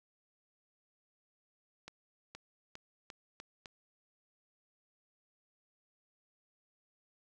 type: accelerating click train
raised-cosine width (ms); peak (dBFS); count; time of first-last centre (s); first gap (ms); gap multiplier
0.2; -29; 6; 1.88-3.658; 470; 0.86
effects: none